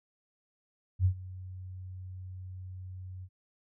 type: tone with ADSR envelope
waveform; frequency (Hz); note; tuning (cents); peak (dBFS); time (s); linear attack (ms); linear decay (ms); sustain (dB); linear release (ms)
sine; 92.5; F#2; 0; -20; 0.99-3.29; 61; 85; -20; 57
effects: none